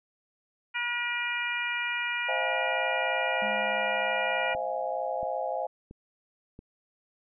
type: harmonic tone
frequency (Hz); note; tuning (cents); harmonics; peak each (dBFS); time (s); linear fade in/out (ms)
479.9; B4; -50; 2 / 3 / 4 / 5 / 6; -38 / -34 / -34 / -32 / -38; 0.74-4.55; 20
type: chord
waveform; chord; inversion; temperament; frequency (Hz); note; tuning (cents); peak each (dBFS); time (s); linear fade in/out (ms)
sine; F minor seventh; second; equal with one note detuned; 523.3 / 635.3 / 698.5 / 830.6; C5 / Eb5 / F5 / Ab5; 0 / +36 / 0 / 0; -34; 2.28-5.67; 10
type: tone with exponential decay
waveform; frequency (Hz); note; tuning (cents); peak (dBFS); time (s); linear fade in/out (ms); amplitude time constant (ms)
triangle; 207.7; G#3; 0; -35; 3.42-5.31; 2; 410
type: click train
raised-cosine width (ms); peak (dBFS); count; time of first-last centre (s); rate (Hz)
3; -32; 4; 4.55-6.591; 1.47
effects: none